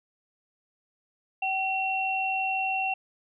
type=tone pair together; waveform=sine; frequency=765 / 2726 Hz; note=G5 / F7; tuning=-42 / -43 cents; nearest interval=octave + minor seventh; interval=2199 cents; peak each=-28 dBFS; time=1.42-2.94 s; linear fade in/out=5 ms; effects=none